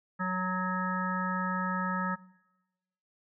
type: harmonic tone with a mistuned harmonic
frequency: 185.1 Hz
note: F#3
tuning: 1 cent sharp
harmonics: 1 / 3 / 5 / 7 / 9 / 10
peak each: -32 / -42 / -38 / -34 / -37 / -44 dBFS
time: 0.19-2.16 s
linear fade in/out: 20 ms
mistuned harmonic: 7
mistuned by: -19 cents
effects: noise-tail reverb RT60 1.0 s tail -20 dB re dry